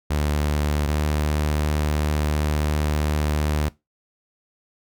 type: tone pair in turn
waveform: sawtooth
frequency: 74.2 / 75.24 Hz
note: D2 / D2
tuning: +18 / +42 cents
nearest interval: unison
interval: 24 cents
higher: second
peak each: -16 dBFS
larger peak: neither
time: 0.1-0.87 / 0.87-3.69 s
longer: second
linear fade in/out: 10 ms
effects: noise-tail reverb RT60 0.2 s tail -20 dB re dry